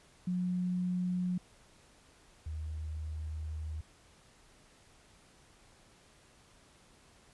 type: tone pair in turn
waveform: sine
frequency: 180.3 / 77.8 Hz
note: F#3 / D#2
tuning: -45 / 0 cents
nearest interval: octave + minor third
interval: 1455 cents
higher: first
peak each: -30 / -36 dBFS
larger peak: first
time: 0.27-1.38 / 2.46-3.81 s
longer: second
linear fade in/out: 5 ms
effects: pink hiss -62 dBFS RMS until 7.33 s + resampled to 24000 Hz